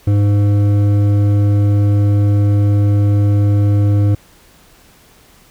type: tone with hard clipping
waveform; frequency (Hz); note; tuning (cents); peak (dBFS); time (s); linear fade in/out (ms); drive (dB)
sine; 102.1; G#2; -29; -11; 0.07-4.15; 5; 9
effects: pink hiss -47 dBFS RMS until 5.5 s